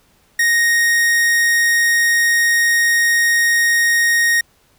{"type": "tone", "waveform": "45% pulse", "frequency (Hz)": 1864.7, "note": "A#6", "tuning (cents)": 0, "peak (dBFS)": -12, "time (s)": [0.39, 4.41], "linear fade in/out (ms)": 5, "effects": ["pink hiss -56 dBFS RMS until 4.78 s"]}